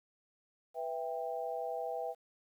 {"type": "chord", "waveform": "sine", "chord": "E minor", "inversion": "second", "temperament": "just", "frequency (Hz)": [494.4, 659.3, 791.1], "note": ["B4", "E5", "G5"], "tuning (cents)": [2, 0, 16], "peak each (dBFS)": [-40, -39, -40], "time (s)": [0.74, 2.15], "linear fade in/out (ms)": 50, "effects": ["11-bit"]}